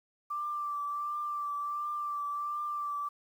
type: tone with vibrato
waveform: sine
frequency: 1174.7 Hz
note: D6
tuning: in tune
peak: -32 dBFS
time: 0.3-3.09 s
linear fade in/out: 10 ms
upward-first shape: triangle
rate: 1.4 Hz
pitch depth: 25 cents each way
effects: 10-bit